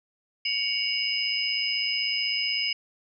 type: tone cluster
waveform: sine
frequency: 2239 / 2794 / 2910 / 5030 Hz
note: C#7 / F7 / F#7 / D#8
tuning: +17 / 0 / -29 / +18 cents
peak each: -30 / -31 / -33 / -28 dBFS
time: 0.45-2.73 s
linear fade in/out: 5 ms
effects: none